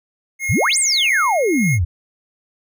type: tone with tremolo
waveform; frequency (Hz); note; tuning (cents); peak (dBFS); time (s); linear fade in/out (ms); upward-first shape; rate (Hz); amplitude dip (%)
square; 2151; C7; +47; -20; 0.39-1.79; 50; sine; 1.7; 50
type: exponential two-way sweep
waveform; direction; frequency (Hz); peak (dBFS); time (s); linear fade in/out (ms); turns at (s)
sine; up then down; 76 to 9370 to 76; -14; 0.49-1.85; 10; 0.78
effects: none